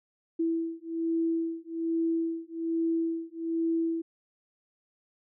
sine beating tone pair, 329.1 / 330.3 Hz, E4 / E4, -3 / +4 cents, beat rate 1.2 Hz, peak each -30 dBFS, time 0.39-4.02 s, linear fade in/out 10 ms, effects none

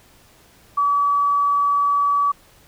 sine tone, 1144 Hz, D6, 46 cents flat, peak -15 dBFS, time 0.77-2.32 s, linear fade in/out 10 ms, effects pink hiss -52 dBFS RMS until 2.67 s

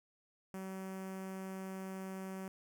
sawtooth tone with notch filter, 190.2 Hz, F#3, 48 cents sharp, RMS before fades -44 dBFS, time 0.54-2.48 s, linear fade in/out 0 ms, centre 3900 Hz, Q 0.92, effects none

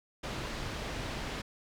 pink low-pass noise, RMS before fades -38 dBFS, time 0.23-1.42 s, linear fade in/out 10 ms, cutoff 4800 Hz, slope 12 dB/octave, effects none

